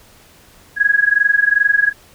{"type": "tone with amplitude modulation", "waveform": "sine", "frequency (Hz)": 1660, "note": "G#6", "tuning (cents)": -1, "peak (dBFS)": -7, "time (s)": [0.76, 1.93], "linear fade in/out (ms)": 50, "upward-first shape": "sine", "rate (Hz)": 22.5, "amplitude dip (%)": 90, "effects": ["pink hiss -47 dBFS RMS until 2.14 s"]}